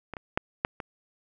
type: clicks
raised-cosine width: 0.5 ms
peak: -21 / -22 / -9 / -8 / -20 dBFS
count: 5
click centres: 0.137 / 0.168 / 0.375 / 0.649 / 0.802 s
effects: none